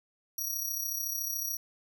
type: tone with amplitude modulation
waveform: 15% pulse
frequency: 5760 Hz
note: F#8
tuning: 47 cents flat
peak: -24 dBFS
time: 0.38-1.57 s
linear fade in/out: 5 ms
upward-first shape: sine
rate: 33.8 Hz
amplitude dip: 55%
effects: none